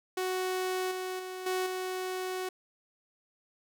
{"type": "tone with level steps", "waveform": "sawtooth", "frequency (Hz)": 370.8, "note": "F#4", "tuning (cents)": 4, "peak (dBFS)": [-26, -30, -34, -25, -29], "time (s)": [0.17, 2.49], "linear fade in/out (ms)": 5, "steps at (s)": [0.91, 1.19, 1.46, 1.66], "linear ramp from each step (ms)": 5, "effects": []}